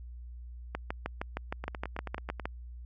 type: two click trains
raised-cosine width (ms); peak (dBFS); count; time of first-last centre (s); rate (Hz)
0.5; -22 / -18; 8 / 12; 1.64-2.398 / 0.75-2.455; 9.24 / 6.45
effects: added 60 Hz sine -42 dBFS peak until 2.85 s